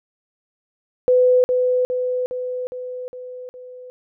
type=tone with echo; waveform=sine; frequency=502 Hz; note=B4; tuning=28 cents sharp; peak=-11 dBFS; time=1.08-1.44 s; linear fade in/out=0 ms; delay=410 ms; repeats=6; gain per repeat=-4 dB; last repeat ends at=3.9 s; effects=none